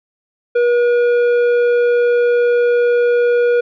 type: tone with tanh clipping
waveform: sine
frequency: 481.2 Hz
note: B4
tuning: 45 cents flat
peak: -12 dBFS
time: 0.55-3.61 s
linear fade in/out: 10 ms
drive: 9 dB
effects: none